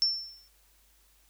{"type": "tone with exponential decay", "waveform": "sine", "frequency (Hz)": 5390, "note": "E8", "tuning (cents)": 38, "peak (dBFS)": -20, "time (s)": [0.02, 0.48], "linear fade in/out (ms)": 0, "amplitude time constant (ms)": 100, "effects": ["added 50 Hz sine -65 dBFS peak until 1.29 s", "white hiss -65 dBFS RMS until 1.29 s"]}